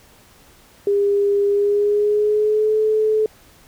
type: tone with pitch glide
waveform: sine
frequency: 403.7 to 432.7 Hz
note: G#4 to A4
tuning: -49 to -29 cents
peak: -14 dBFS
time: 0.87-3.26 s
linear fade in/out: 2 ms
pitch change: +120 cents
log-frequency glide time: 1.47-2.78 s
effects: pink hiss -50 dBFS RMS until 3.67 s